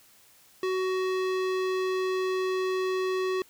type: tone with low-pass filter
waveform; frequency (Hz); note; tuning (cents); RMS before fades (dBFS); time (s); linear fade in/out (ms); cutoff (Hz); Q
square; 373.8; F#4; +18; -28; 0.63-3.42; 2; 4400; 0.78
effects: white hiss -58 dBFS RMS until 3.49 s